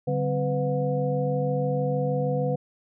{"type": "tone cluster", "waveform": "sine", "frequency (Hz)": [144.6, 191, 257.8, 500, 721], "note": ["D3", "G3", "C4", "B4", "F#5"], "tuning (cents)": [-27, -45, -26, 21, -45], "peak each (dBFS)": [-26, -34, -34, -26, -34], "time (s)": [0.07, 2.56], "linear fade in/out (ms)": 10, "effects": []}